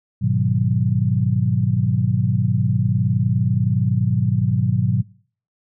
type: chord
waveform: sine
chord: G# minor seventh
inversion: none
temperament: equal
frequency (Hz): 103.83 / 123.47 / 155.56 / 185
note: G#2 / B2 / D#3 / F#3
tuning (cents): 0 / 0 / 0 / 0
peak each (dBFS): -21 / -19 / -25 / -22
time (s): 0.21-5.03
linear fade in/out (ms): 20
effects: noise-tail reverb RT60 0.5 s tail -23 dB re dry